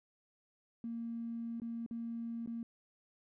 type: tone with dropouts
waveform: triangle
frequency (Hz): 231.6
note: A#3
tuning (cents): -11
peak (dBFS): -34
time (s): 0.84-2.63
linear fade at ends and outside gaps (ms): 2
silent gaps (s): 1.6-1.618 / 1.863-1.91 / 2.461-2.474
effects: tanh soft clip ceiling -36 dBFS